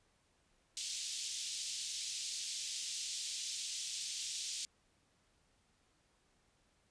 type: band-pass noise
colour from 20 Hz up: white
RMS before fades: -42 dBFS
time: 0.77-4.65 s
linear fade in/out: 0 ms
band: 3100 to 7600 Hz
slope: 24 dB/octave
effects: pink hiss -74 dBFS RMS until 6.9 s + resampled to 22050 Hz